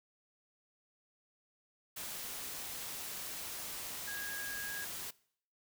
sine tone in noise, 1643 Hz, G#6, 19 cents flat, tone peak -41 dBFS, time 4.07-4.85 s, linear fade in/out 10 ms, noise white, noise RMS -43 dBFS, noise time 1.96-5.11 s, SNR -1 dB, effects noise-tail reverb RT60 0.6 s tail -22 dB re dry

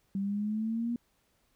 sine exponential sweep, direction up, 193.8 to 240 Hz, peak -29 dBFS, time 0.15-0.96 s, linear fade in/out 2 ms, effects pink hiss -72 dBFS RMS until 1.55 s

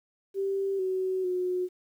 sine tone with pitch steps, 391.1 / 374.9 / 363.5 Hz, G4 / F#4 / F#4, -4 / +23 / -31 cents, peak -26 dBFS, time 0.34-1.69 s, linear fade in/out 50 ms, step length 450 ms, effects 10-bit

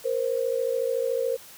sine tone pair together, 469.5 / 523.3 Hz, A#4 / C5, +12 / 0 cents, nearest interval major second, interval 188 cents, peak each -26 dBFS, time 0.04-1.37 s, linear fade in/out 20 ms, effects white hiss -47 dBFS RMS until 1.57 s

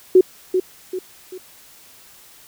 sine tone with echo, 370 Hz, F#4, in tune, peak -6 dBFS, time 0.15-0.21 s, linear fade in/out 5 ms, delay 390 ms, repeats 3, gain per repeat -8 dB, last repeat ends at 1.38 s, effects white hiss -47 dBFS RMS until 2.47 s

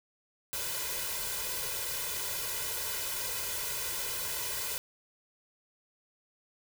white noise with comb filter, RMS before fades -35 dBFS, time 0.53-4.78 s, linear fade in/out 0 ms, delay 2 ms, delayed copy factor +0.95, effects none

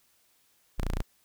sawtooth tone, 29 Hz, A#0, 8 cents flat, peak -24 dBFS, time 0.78-1.02 s, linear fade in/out 0 ms, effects white hiss -67 dBFS RMS until 1.24 s

